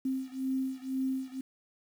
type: beating tone pair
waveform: sine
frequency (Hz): 262.6 / 264.6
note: C4 / C4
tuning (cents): +6 / +20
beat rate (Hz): 2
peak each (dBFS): -33 / -34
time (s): 0.05-1.41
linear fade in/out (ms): 5
effects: 9-bit